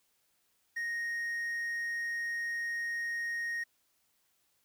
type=tone with quantisation; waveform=triangle; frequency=1866 Hz; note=A#6; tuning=1 cent sharp; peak=-31 dBFS; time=0.76-3.64 s; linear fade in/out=10 ms; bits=10; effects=white hiss -74 dBFS RMS until 4.64 s